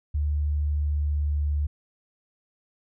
sine tone with pitch glide, 73.9 to 73.43 Hz, D2 to D2, +11 to 0 cents, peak -22 dBFS, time 0.14-1.67 s, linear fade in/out 10 ms, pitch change -11 cents, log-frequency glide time 0.67-1.45 s, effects none

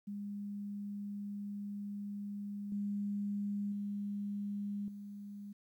sine tone with level steps, 203.3 Hz, G#3, 37 cents flat, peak -39 / -34 / -36 / -44 dBFS, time 0.07-5.53 s, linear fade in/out 10 ms, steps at 2.72 / 3.72 / 4.88 s, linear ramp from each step 2 ms, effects 12-bit

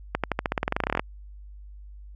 accelerating click train, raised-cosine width 0.5 ms, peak -8 dBFS, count 19, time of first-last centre 0.15-0.995 s, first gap 87 ms, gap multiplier 0.92, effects added 50 Hz sine -41 dBFS peak until 2.15 s + AAC 64 kbps

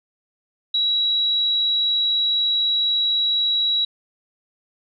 sine tone, 3886 Hz, B7, 29 cents flat, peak -17 dBFS, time 0.74-3.85 s, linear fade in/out 5 ms, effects none

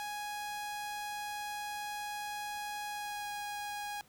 sawtooth tone with pitch glide, 830.6 to 824.4 Hz, G#5 to G#5, 0 to -13 cents, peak -34 dBFS, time 0-4.01 s, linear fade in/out 0 ms, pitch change -13 cents, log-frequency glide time 2.89-3.32 s, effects pink hiss -64 dBFS RMS until 4.08 s

